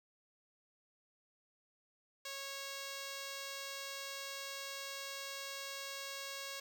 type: tone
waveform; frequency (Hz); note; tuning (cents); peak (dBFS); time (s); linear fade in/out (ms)
5% pulse; 550; C#5; -14; -31; 2.25-6.6; 5
effects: none